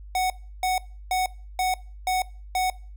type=tone bursts; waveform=square; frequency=742 Hz; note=F#5; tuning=5 cents sharp; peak=-22 dBFS; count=6; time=0.15-2.7 s; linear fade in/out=2 ms; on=150 ms; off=330 ms; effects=noise-tail reverb RT60 0.4 s tail -22 dB re dry + added 50 Hz sine -39 dBFS peak until 2.96 s